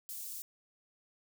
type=high-pass noise; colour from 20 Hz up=white; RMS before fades=-43 dBFS; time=0.09-0.42 s; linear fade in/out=0 ms; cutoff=7200 Hz; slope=12 dB/octave; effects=none